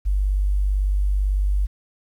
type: tone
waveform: sine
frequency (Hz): 49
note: G1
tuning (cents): 0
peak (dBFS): -17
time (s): 0.05-1.67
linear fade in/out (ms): 20
effects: 9-bit